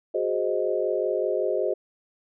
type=chord; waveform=sine; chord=Ab dominant seventh; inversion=third; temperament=equal; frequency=370 / 415.3 / 523.3 / 622.3 Hz; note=Gb4 / Ab4 / C5 / Eb5; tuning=0 / 0 / 0 / 0 cents; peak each=-28 dBFS; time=0.14-1.74 s; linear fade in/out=10 ms; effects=none